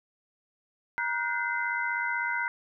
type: tone cluster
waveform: sine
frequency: 948 / 1449 / 1545 / 2052 Hz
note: A#5 / F#6 / G6 / C7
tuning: +29 / -37 / -26 / -34 cents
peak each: -33 / -33 / -33 / -32 dBFS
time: 0.98-2.48 s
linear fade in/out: 0 ms
effects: none